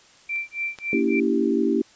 sine tone with tremolo, 2349 Hz, D7, in tune, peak -23 dBFS, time 0.29-1.2 s, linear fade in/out 5 ms, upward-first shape sine, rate 3.6 Hz, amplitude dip 100%
clicks, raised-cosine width 0.2 ms, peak -30 / -21 dBFS, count 2, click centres 0.36 / 0.787 s
sine chord, A# diminished seventh, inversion none, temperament equal with one note detuned, 233.1 / 284.3 / 329.6 / 392 Hz, A#3 / C#4 / E4 / G4, 0 / +44 / 0 / 0 cents, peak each -24 dBFS, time 0.93-1.82 s, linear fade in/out 2 ms
effects white hiss -53 dBFS RMS until 1.95 s + resampled to 16000 Hz

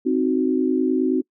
sine chord, C diminished, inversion none, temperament equal, 261.6 / 311.1 / 370 Hz, C4 / Eb4 / Gb4, 0 / 0 / 0 cents, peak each -20 / -23 / -22 dBFS, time 0.05-1.22 s, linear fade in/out 20 ms, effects noise-tail reverb RT60 0.1 s tail -26 dB re dry

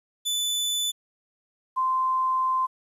sawtooth / sine tone pair in turn, 3494 / 1038.8 Hz, A7 / C6, -13 / -13 cents, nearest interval octave + major sixth, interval 2100 cents, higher first, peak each -21 dBFS, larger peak neither, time 0.25-0.92 / 1.76-2.67 s, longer second, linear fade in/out 20 ms, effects resampled to 32000 Hz + 10-bit

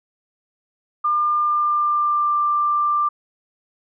sine tone with pitch glide, 1200 to 1184.2 Hz, D6 to D6, +37 to +14 cents, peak -16 dBFS, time 1.04-3.09 s, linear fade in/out 10 ms, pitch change -23 cents, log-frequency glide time 1.4-2.36 s, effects none

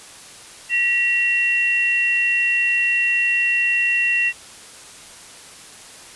sine tone pair together, 1931 / 2733 Hz, B6 / F7, -39 / -38 cents, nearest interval tritone, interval 601 cents, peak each -21 / -17 dBFS, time 0.69-4.33 s, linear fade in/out 50 ms, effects white hiss -41 dBFS RMS until 6.15 s + resampled to 24000 Hz

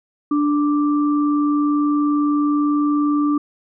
sine tone pair together, 293.7 / 1174.8 Hz, D4 / D6, 0 / 0 cents, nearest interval 2 octaves, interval 2400 cents, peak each -15 / -25 dBFS, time 0.31-3.38 s, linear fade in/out 5 ms, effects none

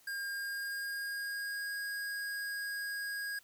square tone with pitch glide, 1611 to 1639.2 Hz, G6 to G#6, +47 to -23 cents, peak -37 dBFS, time 0.07-3.39 s, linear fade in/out 5 ms, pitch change +30 cents, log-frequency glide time 0.31-1.77 s, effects white hiss -64 dBFS RMS until 3.43 s

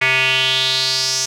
square tone with band-pass filter sweep, 130.81 Hz, C3, in tune, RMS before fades -17 dBFS, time 0.01-1.26 s, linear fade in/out 10 ms, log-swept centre 2200 to 6000 Hz, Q 4.5, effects none

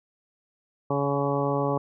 harmonic tone with a mistuned harmonic, 140.9 Hz, C#3, 29 cents sharp, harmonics 1 / 2 / 3 / 4 / 5 / 6 / 7 / 8, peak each -29 / -30 / -29 / -29 / -36 / -32 / -36 / -33 dBFS, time 0.9-1.78 s, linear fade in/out 5 ms, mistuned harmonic 7, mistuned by +16 cents, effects none

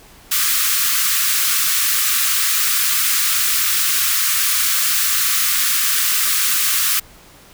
white high-pass noise, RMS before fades -17 dBFS, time 0.31-7 s, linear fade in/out 10 ms, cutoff 1100 Hz, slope 96 dB/octave, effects pink hiss -45 dBFS RMS until 7.53 s

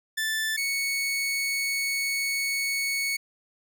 sawtooth tone pair in turn, 1760 / 2217 Hz, A6 / C#7, 0 / 0 cents, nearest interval major third, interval 400 cents, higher second, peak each -22 dBFS, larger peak neither, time 0.17-0.57 / 0.57-3.17 s, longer second, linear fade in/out 10 ms, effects none

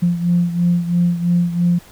sine beating tone pair, 173.3 / 176.3 Hz, F3 / F3, -13 / +17 cents, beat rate 3 Hz, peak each -14 / -19 dBFS, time 0.02-1.79 s, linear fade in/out 10 ms, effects tanh soft clip ceiling -6 dBFS + pink hiss -45 dBFS RMS until 1.91 s

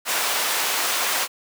pink high-pass noise, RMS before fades -23 dBFS, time 0.05-1.28 s, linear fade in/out 50 ms, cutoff 790 Hz, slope 12 dB/octave, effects none

